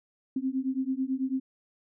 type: beating tone pair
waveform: sine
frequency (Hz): 258.8 / 267.9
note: C4 / C4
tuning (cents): -19 / +41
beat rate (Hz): 9.1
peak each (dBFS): -30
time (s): 0.36-1.4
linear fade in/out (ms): 5
effects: none